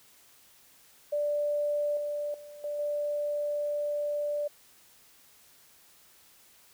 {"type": "tone with level steps", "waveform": "sine", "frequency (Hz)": 587.3, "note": "D5", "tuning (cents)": 0, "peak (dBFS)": [-26, -30, -44, -31, -28], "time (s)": [1.12, 4.48], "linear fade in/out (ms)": 10, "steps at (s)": [1.97, 2.34, 2.64, 2.79], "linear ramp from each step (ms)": 2, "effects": ["white hiss -59 dBFS RMS until 6.73 s"]}